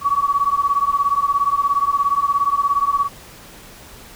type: beating tone pair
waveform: sine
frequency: 1124 / 1141 Hz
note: C#6 / C#6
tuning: +24 / +50 cents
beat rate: 17 Hz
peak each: -18 dBFS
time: 0.01-3.09 s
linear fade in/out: 50 ms
effects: pink hiss -41 dBFS RMS until 4.15 s